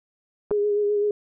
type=clicks; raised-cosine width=1 ms; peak=-22 / -18 dBFS; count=2; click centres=0.508 / 0.513 s
type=tone with vibrato; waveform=sine; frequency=413.2 Hz; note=G#4; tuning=9 cents flat; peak=-19 dBFS; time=0.51-1.11 s; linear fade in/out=2 ms; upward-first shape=sine; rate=7.8 Hz; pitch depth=24 cents each way
effects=none